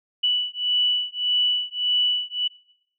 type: beating tone pair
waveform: sine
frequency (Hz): 2960 / 2961.7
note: F#7 / F#7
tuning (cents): 0 / +1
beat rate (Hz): 1.7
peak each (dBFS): -23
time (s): 0.23-2.48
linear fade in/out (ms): 10
effects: noise-tail reverb RT60 0.8 s tail -23 dB re dry